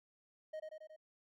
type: tone with echo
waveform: triangle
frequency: 624 Hz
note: D#5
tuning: 5 cents sharp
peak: -39 dBFS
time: 0.53-0.6 s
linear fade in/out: 10 ms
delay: 91 ms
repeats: 4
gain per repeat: -3 dB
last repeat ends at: 0.964 s
effects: none